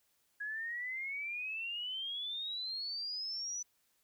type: exponential sweep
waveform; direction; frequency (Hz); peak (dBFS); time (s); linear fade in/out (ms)
sine; up; 1661.2 to 6000; -37; 0.4-3.63; 10
effects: white hiss -75 dBFS RMS until 4.03 s